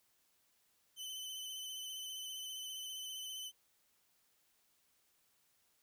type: tone with vibrato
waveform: sawtooth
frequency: 3039 Hz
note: F#7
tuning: 46 cents sharp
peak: -40 dBFS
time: 0.96-3.52 s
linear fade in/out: 50 ms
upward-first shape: sine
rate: 15 Hz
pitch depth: 31 cents each way
effects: white hiss -75 dBFS RMS until 5.82 s